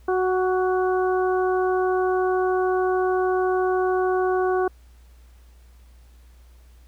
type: harmonic tone with a mistuned harmonic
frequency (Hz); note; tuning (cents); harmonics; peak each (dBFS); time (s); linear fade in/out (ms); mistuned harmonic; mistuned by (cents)
370; F#4; 0; 1 / 2 / 3 / 4; -20 / -26 / -30 / -32; 0.08-4.68; 5; 3; +18
effects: added 60 Hz sine -47 dBFS peak until 6.87 s + pink hiss -61 dBFS RMS until 6.87 s